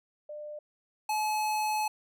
sine / square tone pair in turn, 598 / 855.8 Hz, D5 / A5, +31 / -48 cents, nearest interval tritone, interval 621 cents, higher second, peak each -38 / -28 dBFS, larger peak second, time 0.29-0.59 / 1.09-1.88 s, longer second, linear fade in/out 5 ms, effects none

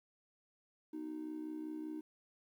triangle tone with amplitude modulation, 309.6 Hz, D#4, 9 cents flat, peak -34 dBFS, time 0.93-2.01 s, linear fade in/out 10 ms, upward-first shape sine, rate 65.2 Hz, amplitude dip 80%, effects tanh soft clip ceiling -35 dBFS + 12-bit

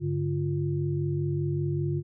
sine tone cluster, 99.3 / 144.4 / 349 Hz, G2 / D3 / F4, +23 / -29 / -1 cents, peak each -32 / -27 / -32 dBFS, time 0-2.03 s, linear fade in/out 50 ms, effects none

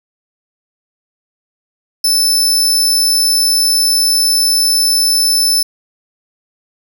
sawtooth tone, 5274 Hz, E8, in tune, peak -7 dBFS, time 2.04-5.63 s, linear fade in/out 5 ms, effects none

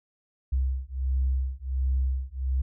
sine beating tone pair, 64.9 / 66.3 Hz, C2 / C2, -13 / +23 cents, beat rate 1.4 Hz, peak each -26 dBFS, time 0.52-2.62 s, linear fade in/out 10 ms, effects tanh soft clip ceiling -18 dBFS

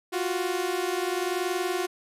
sawtooth tone pair together, 350.4 / 371.2 Hz, F4 / F#4, +6 / +6 cents, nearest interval minor second, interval 100 cents, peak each -25 dBFS, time 0.12-1.87 s, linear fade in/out 20 ms, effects resampled to 32000 Hz

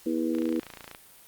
harmonic tone, 81 Hz, E2, 30 cents flat, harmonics 3 / 4 / 5 / 6, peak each -30 / -27 / -38 / -34 dBFS, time 0.06-0.6 s, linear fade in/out 5 ms
click train, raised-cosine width 0.3 ms, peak -25 dBFS, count 18, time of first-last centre 0.35-0.949 s, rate 28.4 Hz
effects white hiss -53 dBFS RMS until 1.27 s + Opus 48 kbps

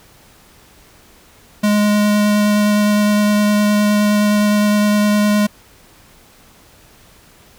square tone with vibrato, 208.2 Hz, G#3, 5 cents sharp, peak -12 dBFS, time 1.63-5.47 s, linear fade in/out 10 ms, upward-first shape sine, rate 9.7 Hz, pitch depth 9 cents each way, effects pink hiss -47 dBFS RMS until 7.58 s

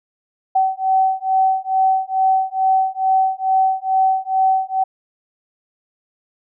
sine beating tone pair, 761 / 763.3 Hz, F#5 / G5, +48 / -46 cents, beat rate 2.3 Hz, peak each -17 dBFS, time 0.55-4.84 s, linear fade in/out 10 ms, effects none

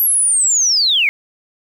sine linear sweep, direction down, 11840 to 2107 Hz, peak -11 dBFS, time 0-1.09 s, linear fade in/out 0 ms, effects 7-bit

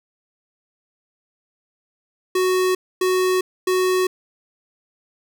square tone bursts, 370 Hz, F#4, in tune, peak -17 dBFS, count 3, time 2.35-4.07 s, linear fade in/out 5 ms, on 400 ms, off 260 ms, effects none

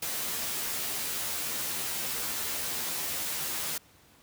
white noise with comb filter, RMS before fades -33 dBFS, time 0.02-3.78 s, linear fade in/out 5 ms, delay 13 ms, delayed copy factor +0.95, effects pink hiss -59 dBFS RMS until 4.22 s + high-pass 60 Hz 12 dB/octave

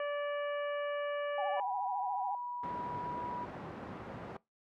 harmonic tone, 580 Hz, D5, 22 cents flat, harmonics 1 / 2 / 3 / 4 / 5, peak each -34 / -42 / -44 / -50 / -52 dBFS, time 0-1.6 s, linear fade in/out 2 ms
sine tone with vibrato, 785 Hz, G5, 2 cents sharp, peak -34 dBFS, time 1.38-2.35 s, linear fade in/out 2 ms, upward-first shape triangle, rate 14 Hz, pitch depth 120 cents each way
sine tone, 975 Hz, B5, 23 cents flat, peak -38 dBFS, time 1.56-3.46 s, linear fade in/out 20 ms
pink band-pass noise, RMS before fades -45 dBFS, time 2.63-4.37 s, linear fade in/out 5 ms, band 130 to 1200 Hz, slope 12 dB/octave
effects noise-tail reverb RT60 0.2 s tail -22 dB re dry

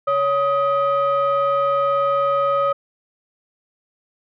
sine tone pair together, 560.4 / 1258 Hz, C#5 / D#6, +19 / +19 cents, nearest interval octave + major second, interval 1400 cents, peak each -17 dBFS, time 0.07-2.73 s, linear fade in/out 10 ms, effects tanh soft clip ceiling -12 dBFS

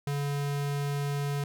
square tone, 142.7 Hz, D3, 49 cents flat, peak -29 dBFS, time 0.07-1.44 s, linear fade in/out 2 ms, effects none

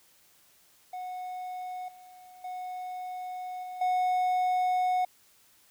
triangle tone with level steps, 733 Hz, F#5, 16 cents flat, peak -33 / -47 / -33 / -35 / -22 dBFS, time 0.93-5.05 s, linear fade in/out 5 ms, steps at 1.88 / 2.44 / 3.63 / 3.81 s, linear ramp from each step 5 ms, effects white hiss -62 dBFS RMS until 5.7 s

